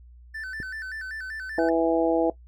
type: tone with vibrato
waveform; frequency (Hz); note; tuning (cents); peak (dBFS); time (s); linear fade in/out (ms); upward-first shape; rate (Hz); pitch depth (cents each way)
triangle; 1639; G#6; -23; -31; 0.34-1.7; 10; square; 5.2; 130
type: click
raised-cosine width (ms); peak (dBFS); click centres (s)
3; -24; 0.602
type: harmonic tone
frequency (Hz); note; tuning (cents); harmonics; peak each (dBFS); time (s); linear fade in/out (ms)
164.81; E3; 0; 2 / 3 / 4 / 5; -23 / -24 / -24 / -30; 1.58-2.3; 2
effects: noise-tail reverb RT60 0.1 s tail -17 dB re dry + added 60 Hz sine -46 dBFS peak until 2.47 s